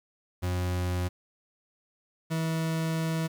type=tone pair in turn; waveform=40% pulse; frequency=89.9 / 161.9 Hz; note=F#2 / E3; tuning=-49 / -31 cents; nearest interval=minor seventh; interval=1018 cents; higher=second; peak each=-26 dBFS; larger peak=neither; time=0.42-1.09 / 2.3-3.28 s; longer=second; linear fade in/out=20 ms; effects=10-bit